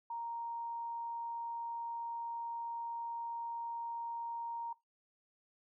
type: tone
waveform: sine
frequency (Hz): 932.3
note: A#5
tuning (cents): 0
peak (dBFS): -38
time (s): 0.1-4.73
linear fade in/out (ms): 5
effects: noise-tail reverb RT60 0.2 s tail -21 dB re dry